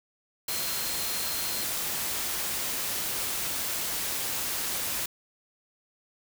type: tone in noise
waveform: sine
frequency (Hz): 4186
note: C8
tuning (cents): 0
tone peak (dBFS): -38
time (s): 0.48-1.64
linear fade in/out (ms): 5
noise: white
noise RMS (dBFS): -31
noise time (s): 0.48-5.06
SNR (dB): -10
effects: none